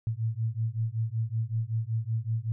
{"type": "beating tone pair", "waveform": "sine", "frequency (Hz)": [110, 115.3], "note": ["A2", "A#2"], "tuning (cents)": [0, -19], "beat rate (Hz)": 5.3, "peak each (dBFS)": -30, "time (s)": [0.07, 2.52], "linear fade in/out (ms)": 0, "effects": []}